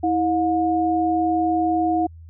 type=tone pair together; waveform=sine; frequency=324.3 / 718 Hz; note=E4 / F5; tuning=-28 / +48 cents; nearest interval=octave + major second; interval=1376 cents; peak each=-20 / -20 dBFS; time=0.03-2.07 s; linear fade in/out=10 ms; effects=added 82 Hz sine -39 dBFS peak until 2.29 s